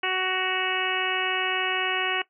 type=harmonic tone with a mistuned harmonic; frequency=373 Hz; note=F#4; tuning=14 cents sharp; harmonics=1 / 2 / 3 / 4 / 5 / 6 / 7 / 8; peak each=-32 / -32 / -32 / -32 / -32 / -32 / -32 / -32 dBFS; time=0.03-2.22 s; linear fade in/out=5 ms; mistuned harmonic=8; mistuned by=-44 cents; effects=noise-tail reverb RT60 0.1 s tail -17 dB re dry